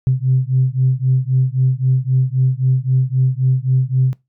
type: beating tone pair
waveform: sine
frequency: 128.1 / 131.9 Hz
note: C3 / C3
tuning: -36 / +14 cents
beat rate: 3.8 Hz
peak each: -15 dBFS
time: 0.07-4.13 s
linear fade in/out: 0 ms
effects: noise-tail reverb RT60 0.2 s tail -21 dB re dry + tanh soft clip ceiling -5 dBFS